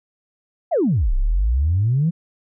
sine exponential two-way sweep, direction down then up, 772 to 30.15 to 175.1 Hz, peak -14 dBFS, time 0.71-2.11 s, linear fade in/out 20 ms, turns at 1.14 s, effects tanh soft clip ceiling -10 dBFS

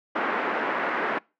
white band-pass noise, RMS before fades -27 dBFS, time 0.15-1.19 s, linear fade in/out 10 ms, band 230 to 1800 Hz, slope 24 dB/octave, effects noise-tail reverb RT60 0.3 s tail -25 dB re dry

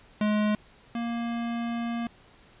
square tone pair in turn, 211 / 234.2 Hz, G#3 / A#3, +28 / +8 cents, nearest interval major second, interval 180 cents, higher second, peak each -23 / -29 dBFS, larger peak first, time 0.21-0.55 / 0.95-2.07 s, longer second, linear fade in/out 2 ms, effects pink hiss -56 dBFS RMS until 2.6 s + resampled to 8000 Hz

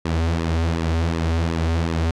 sawtooth tone with flanger, 82.41 Hz, E2, in tune, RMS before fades -21 dBFS, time 0.05-2.11 s, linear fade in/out 5 ms, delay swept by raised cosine 1.3 to 6.1 ms, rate 2.7 Hz, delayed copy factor -0.65, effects low-pass 6000 Hz 12 dB/octave

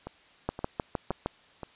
two click trains, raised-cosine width 1 ms, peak -14 / -23 dBFS, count 6 / 4, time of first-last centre 0.49-1.26 / 0.07-1.633 s, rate 6.49 / 1.92 Hz, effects white hiss -58 dBFS RMS until 1.75 s + resampled to 8000 Hz

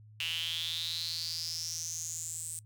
sawtooth tone with high-pass filter sweep, 164.81 Hz, E3, in tune, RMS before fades -37 dBFS, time 0.2-2.59 s, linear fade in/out 0 ms, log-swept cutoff 2800 to 8500 Hz, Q 8.4, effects noise-tail reverb RT60 0.1 s tail -22 dB re dry + added 107 Hz sine -52 dBFS peak until 2.65 s

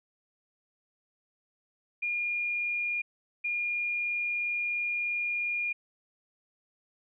sine tone bursts at uneven times, 2421 Hz, D#7, 48 cents flat, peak -28 dBFS, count 2, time 2.02-3.02 / 3.44-5.73 s, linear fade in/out 10 ms, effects none

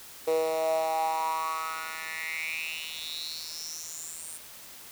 10% pulse tone with high-pass filter sweep, 160.2 Hz, E3, 49 cents flat, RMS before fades -32 dBFS, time 0.27-4.38 s, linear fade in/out 10 ms, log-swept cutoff 460 to 9300 Hz, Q 6.7, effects white hiss -47 dBFS RMS until 4.91 s

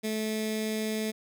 15% pulse tone with notch filter, 217.4 Hz, A3, 21 cents flat, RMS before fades -31 dBFS, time 0.03-1.12 s, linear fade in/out 20 ms, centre 980 Hz, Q 0.64, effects none

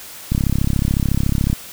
click train, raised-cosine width 5 ms, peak -5 dBFS, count 42, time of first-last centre 0.32-1.529 s, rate 33.9 Hz, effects white hiss -36 dBFS RMS until 1.72 s

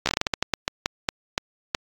slowing click train, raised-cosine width 0.2 ms, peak -4 dBFS, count 16, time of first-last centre 0.06-1.748 s, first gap 13 ms, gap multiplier 1.27, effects AAC 64 kbps

